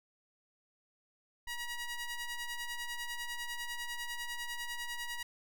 sawtooth ring-modulated tone, 958 Hz, A#5, 47 cents sharp, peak -31 dBFS, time 1.47-5.23 s, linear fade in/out 5 ms, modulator 963 Hz, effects none

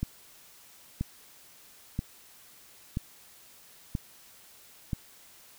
click train, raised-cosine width 5 ms, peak -17 dBFS, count 6, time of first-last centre 0.03-4.932 s, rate 1.02 Hz, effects white hiss -55 dBFS RMS until 5.58 s

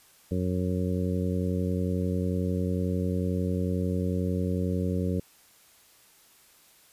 harmonic tone, 91.1 Hz, F#2, 26 cents flat, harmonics 1 / 2 / 3 / 4 / 5 / 6, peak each -29 / -29 / -34 / -37 / -35 / -39 dBFS, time 0.31-5.2 s, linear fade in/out 5 ms, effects white hiss -58 dBFS RMS until 6.92 s + resampled to 32000 Hz

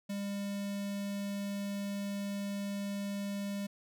square tone with notch filter, 200.6 Hz, G3, 40 cents sharp, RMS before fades -37 dBFS, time 0.09-3.67 s, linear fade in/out 10 ms, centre 1200 Hz, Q 1.4, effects none

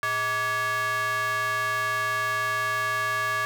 square ring-modulated tone, 261.5 Hz, C4, 1 cent flat, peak -22 dBFS, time 0.03-3.45 s, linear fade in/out 0 ms, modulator 1420 Hz, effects none

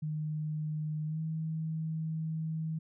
sine tone with pitch glide, 153.6 to 159.29 Hz, D#3 to D#3, -22 to +41 cents, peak -32 dBFS, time 0.02-2.79 s, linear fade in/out 10 ms, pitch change +63 cents, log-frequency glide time 1.06-1.2 s, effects none

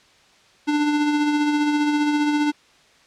square tone with tremolo, 296.2 Hz, D4, 15 cents sharp, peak -17 dBFS, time 0.67-2.52 s, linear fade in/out 20 ms, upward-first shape sine, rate 15 Hz, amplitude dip 35%, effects white hiss -54 dBFS RMS until 3.06 s + low-pass 5000 Hz 12 dB/octave

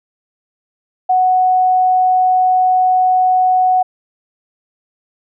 sine tone, 740 Hz, F#5, in tune, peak -9 dBFS, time 1.09-3.83 s, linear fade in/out 10 ms, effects none

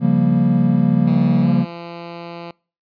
triangle chord, G half-diminished seventh, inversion second, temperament equal, 138.59 / 174.61 / 196 / 233.1 Hz, Db3 / F3 / G3 / Bb3, 0 / 0 / 0 / 0 cents, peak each -17 / -15 / -18 / -15 dBFS, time 0-1.66 s, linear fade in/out 50 ms
10% pulse tone with pitch glide, 160 to 170.5 Hz, D#3 to F3, +49 to -41 cents, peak -22 dBFS, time 1.07-2.51 s, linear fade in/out 2 ms, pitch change +110 cents, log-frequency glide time 1.41-1.48 s
effects noise-tail reverb RT60 0.4 s tail -26 dB re dry + resampled to 11025 Hz

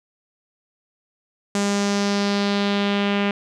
sawtooth tone with low-pass filter sweep, 201.7 Hz, G3, 50 cents sharp, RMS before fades -21 dBFS, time 1.55-3.31 s, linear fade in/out 2 ms, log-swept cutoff 7400 to 2700 Hz, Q 2.3, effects none

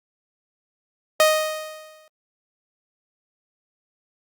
sawtooth tone with exponential decay, 622.3 Hz, D#5, in tune, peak -8 dBFS, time 1.2-2.08 s, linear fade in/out 1 ms, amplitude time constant 190 ms, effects Opus 48 kbps

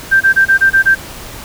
sine tone bursts, 1574 Hz, G6, 7 cents sharp, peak -5 dBFS, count 7, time 0.11-0.953 s, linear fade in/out 20 ms, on 99 ms, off 25 ms, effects pink hiss -30 dBFS RMS until 1.44 s

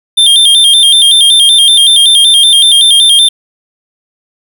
square tone with vibrato, 3391 Hz, G#7, 35 cents sharp, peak -3 dBFS, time 0.17-3.29 s, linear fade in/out 10 ms, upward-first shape square, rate 5.3 Hz, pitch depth 89 cents each way, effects none

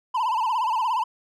triangle tone with vibrato, 942 Hz, A#5, 18 cents sharp, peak -19 dBFS, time 0.14-1.04 s, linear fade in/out 10 ms, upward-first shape sine, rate 17 Hz, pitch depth 150 cents each way, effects none

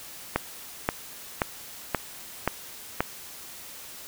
click train, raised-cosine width 0.5 ms, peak -7 dBFS, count 6, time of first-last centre 0.36-3.006 s, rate 1.89 Hz, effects white hiss -43 dBFS RMS until 4.07 s

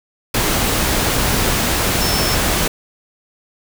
sine tone in noise, 5330 Hz, E8, 18 cents sharp, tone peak -22 dBFS, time 2.01-2.35 s, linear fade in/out 5 ms, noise pink, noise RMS -17 dBFS, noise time 0.34-2.68 s, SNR -8 dB, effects none

